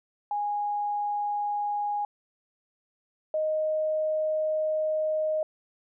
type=tone pair in turn; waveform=sine; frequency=825 / 621.8 Hz; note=G#5 / D#5; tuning=-12 / -1 cents; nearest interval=perfect fourth; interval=489 cents; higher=first; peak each=-26 / -24 dBFS; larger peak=second; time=0.31-2.05 / 3.34-5.43 s; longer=second; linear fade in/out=2 ms; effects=none

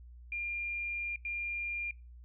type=tone bursts at uneven times; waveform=sine; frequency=2400 Hz; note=D7; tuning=37 cents sharp; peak=-34 dBFS; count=2; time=0.32-1.16 / 1.25-1.91 s; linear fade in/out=2 ms; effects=noise-tail reverb RT60 0.3 s tail -23 dB re dry + added 60 Hz sine -49 dBFS peak until 2.24 s

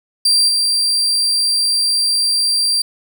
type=tone with level steps; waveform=35% pulse; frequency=4714 Hz; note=D8; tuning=6 cents sharp; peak=-9 / -12 dBFS; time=0.25-2.82 s; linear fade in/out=5 ms; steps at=0.48 s; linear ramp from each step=10 ms; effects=none

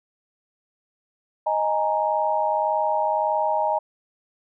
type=chord; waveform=sine; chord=D# suspended fourth; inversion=none; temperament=equal; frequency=622.3 / 830.6 / 932.3 Hz; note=D#5 / G#5 / A#5; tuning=0 / 0 / 0 cents; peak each=-24 dBFS; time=1.46-3.79 s; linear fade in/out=10 ms; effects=none

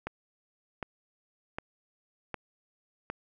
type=click train; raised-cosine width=0.5 ms; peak=-19 dBFS; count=5; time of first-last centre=0.07-3.1 s; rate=1.32 Hz; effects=none

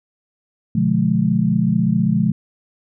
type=chord; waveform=sine; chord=B diminished seventh; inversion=none; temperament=just; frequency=123.47 / 148.16 / 177.8 / 213.4 Hz; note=B2 / D3 / F3 / Ab3; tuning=0 / +16 / +31 / +47 cents; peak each=-22 / -22 / -18 / -18 dBFS; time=0.75-2.32 s; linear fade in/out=5 ms; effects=none

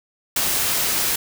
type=noise with ADSR envelope; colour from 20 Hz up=white; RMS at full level=-19 dBFS; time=0.36-1.16 s; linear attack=4 ms; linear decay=34 ms; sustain=-2 dB; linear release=6 ms; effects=none

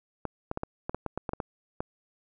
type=clicks; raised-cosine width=1 ms; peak=-17 dBFS; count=12; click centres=0.253 / 0.514 / 0.574 / 0.634 / 0.895 / 0.946 / 1.063 / 1.176 / 1.292 / 1.334 / 1.402 / 1.805 s; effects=none

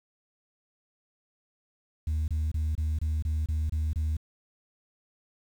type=tone bursts; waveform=sine; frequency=77.78 Hz; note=D#2; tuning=in tune; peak=-23 dBFS; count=9; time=2.07-4.168 s; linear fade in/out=5 ms; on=210 ms; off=26 ms; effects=tanh soft clip ceiling -24 dBFS + 9-bit

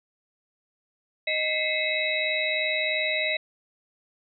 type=tone cluster; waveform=sine; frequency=622 / 2030 / 2153 / 2581 / 3841 Hz; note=D#5 / B6 / C7 / E7 / B7; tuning=-1 / +47 / +49 / -37 / -49 cents; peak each=-30 dBFS; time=1.27-3.37 s; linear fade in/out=5 ms; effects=none

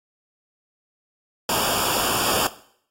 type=noise with comb filter; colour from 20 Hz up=pink; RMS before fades=-22 dBFS; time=1.49-2.47 s; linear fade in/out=2 ms; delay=0.49 ms; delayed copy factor=-0.9; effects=noise-tail reverb RT60 0.6 s tail -17 dB re dry + AAC 48 kbps

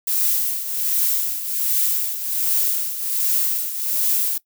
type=noise with tremolo; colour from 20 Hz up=violet; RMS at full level=-18 dBFS; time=0.07-4.38 s; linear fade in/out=5 ms; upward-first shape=triangle; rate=1.3 Hz; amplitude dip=70%; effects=noise-tail reverb RT60 0.1 s tail -20 dB re dry

